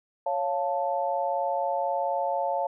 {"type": "chord", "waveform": "sine", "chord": "Db augmented", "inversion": "none", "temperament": "equal", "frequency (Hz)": [554.4, 698.5, 880], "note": ["Db5", "F5", "A5"], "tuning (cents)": [0, 0, 0], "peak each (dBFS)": -29, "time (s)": [0.26, 2.67], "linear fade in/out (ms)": 5, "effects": []}